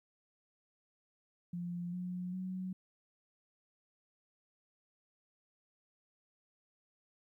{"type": "tone with pitch steps", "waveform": "sine", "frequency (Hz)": [174.61, 180.04, 185.64], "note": ["F3", "F#3", "F#3"], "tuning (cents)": [0, -47, 6], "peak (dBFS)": -37, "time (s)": [1.53, 2.73], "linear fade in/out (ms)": 5, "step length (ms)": 400, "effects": ["13-bit"]}